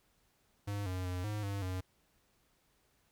square tone with pitch steps, 101.7 / 92.1 / 90.5 / 105.4 / 99.8 / 92.4 Hz, G#2 / F#2 / F#2 / G#2 / G2 / F#2, -36 / -7 / -38 / +26 / +32 / -2 cents, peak -36 dBFS, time 0.67-1.81 s, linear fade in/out 10 ms, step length 190 ms, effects pink hiss -73 dBFS RMS until 3.11 s

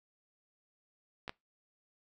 clicks, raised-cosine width 0.3 ms, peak -25 / -22 dBFS, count 2, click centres 1.279 / 1.294 s, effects noise-tail reverb RT60 0.2 s tail -23 dB re dry

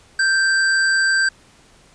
square tone with amplitude modulation, 1568 Hz, G6, in tune, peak -14 dBFS, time 0.19-1.29 s, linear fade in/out 5 ms, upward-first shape sine, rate 166 Hz, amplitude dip 25%, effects pink hiss -51 dBFS RMS until 1.94 s + resampled to 22050 Hz

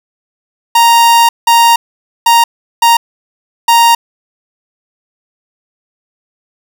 45% pulse tone bursts at uneven times, 932.3 Hz, A#5, in tune, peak -4 dBFS, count 5, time 0.75-1.29 / 1.47-1.76 / 2.26-2.44 / 2.82-2.97 / 3.68-3.95 s, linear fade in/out 5 ms, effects none

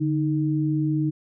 sine tone pair together, 146.82 / 311.1 Hz, D3 / D#4, 0 / 0 cents, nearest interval octave + minor second, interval 1300 cents, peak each -23 dBFS, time 0-1.11 s, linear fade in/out 20 ms, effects none

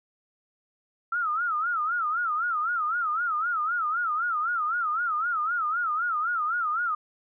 sine tone with vibrato, 1322 Hz, E6, 5 cents sharp, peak -24 dBFS, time 1.12-6.95 s, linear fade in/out 5 ms, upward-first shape sine, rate 3.9 Hz, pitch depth 160 cents each way, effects none

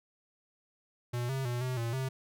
square tone with pitch steps, 121.3 / 133.9 / 121.6 / 127.8 / 116.3 / 132 Hz, B2 / C3 / B2 / C3 / A#2 / C3, -31 / +40 / -26 / -40 / -4 / +16 cents, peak -32 dBFS, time 1.13-2.09 s, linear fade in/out 10 ms, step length 160 ms, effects none

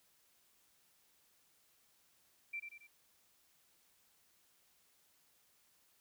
sine tone with echo, 2349 Hz, D7, in tune, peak -39 dBFS, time 2.53-2.6 s, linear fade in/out 10 ms, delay 91 ms, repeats 3, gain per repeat -6 dB, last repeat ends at 2.873 s, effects white hiss -72 dBFS RMS until 6 s

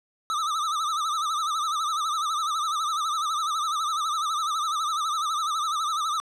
square tone with vibrato, 1248 Hz, D#6, 5 cents sharp, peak -25 dBFS, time 0.3-6.2 s, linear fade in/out 0 ms, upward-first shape sine, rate 12 Hz, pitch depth 110 cents each way, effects low-pass 8000 Hz 12 dB/octave

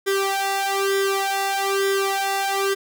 sawtooth tone with flanger, 392 Hz, G4, in tune, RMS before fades -22 dBFS, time 0.06-2.75 s, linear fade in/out 20 ms, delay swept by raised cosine 0.57 to 1.45 ms, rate 1.1 Hz, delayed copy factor +0.95, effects none

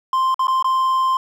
triangle tone with dropouts, 1046.5 Hz, C6, in tune, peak -13 dBFS, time 0.13-1.17 s, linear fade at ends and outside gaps 2 ms, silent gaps 0.344-0.393 / 0.471-0.481 / 0.626-0.644 s, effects none

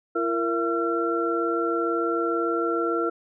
sine tone cluster, 338.1 / 464.8 / 672 / 1359 Hz, E4 / A#4 / E5 / F6, +44 / -5 / +33 / -48 cents, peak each -26 / -27 / -33 / -27 dBFS, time 0.15-3.1 s, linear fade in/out 10 ms, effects none

